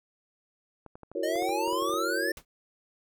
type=clicks; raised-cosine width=1 ms; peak=-31 dBFS; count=12; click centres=0.863 / 0.955 / 1.033 / 1.116 / 1.357 / 1.424 / 1.492 / 1.677 / 1.729 / 1.823 / 1.895 / 1.94 s
type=chord; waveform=sine; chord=F# dominant seventh; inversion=third; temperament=just; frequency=333 / 370 / 462.5 / 555 Hz; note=E4 / F#4 / A#4 / C#5; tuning=+18 / 0 / -14 / +2 cents; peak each=-34 dBFS; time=1.15-2.32 s; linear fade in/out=5 ms
type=exponential sweep; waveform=square; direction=up; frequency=596 to 1807 Hz; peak=-30 dBFS; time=1.23-2.32 s; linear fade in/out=5 ms
type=noise with exponential decay; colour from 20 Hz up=pink; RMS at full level=-38 dBFS; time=2.37-2.45 s; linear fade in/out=2 ms; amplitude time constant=17 ms
effects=none